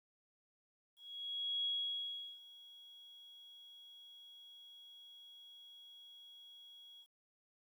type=tone with ADSR envelope; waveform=sine; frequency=3322 Hz; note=G#7; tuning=in tune; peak=-34 dBFS; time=0.96-7.07 s; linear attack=690 ms; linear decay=740 ms; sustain=-21 dB; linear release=64 ms; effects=12-bit